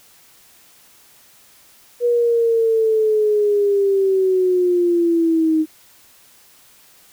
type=linear sweep; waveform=sine; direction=down; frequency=483.2 to 311.1 Hz; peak=-13 dBFS; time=2-5.66 s; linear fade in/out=50 ms; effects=white hiss -50 dBFS RMS until 7.12 s